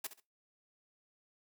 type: noise with echo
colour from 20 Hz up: white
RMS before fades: -39 dBFS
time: 0.04-0.07 s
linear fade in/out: 5 ms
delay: 66 ms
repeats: 2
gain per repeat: -12 dB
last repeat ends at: 0.202 s
effects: noise-tail reverb RT60 0.2 s tail -17 dB re dry + high-pass 150 Hz 12 dB/octave